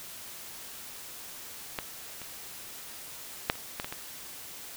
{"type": "clicks", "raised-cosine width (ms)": 0.3, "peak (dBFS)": [-15, -26, -7, -29, -16, -19, -20], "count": 7, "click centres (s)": [1.788, 2.217, 3.499, 3.555, 3.799, 3.845, 3.925], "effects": ["white hiss -44 dBFS RMS until 4.76 s"]}